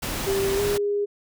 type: noise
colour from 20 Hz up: pink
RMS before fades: -29 dBFS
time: 0.02-0.78 s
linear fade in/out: 10 ms
type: tone with pitch glide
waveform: sine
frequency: 392 to 408.6 Hz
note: G4 to G#4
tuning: 0 to -28 cents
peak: -21 dBFS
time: 0.26-1.06 s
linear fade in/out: 20 ms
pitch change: +72 cents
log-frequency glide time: 0.56-0.61 s
effects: none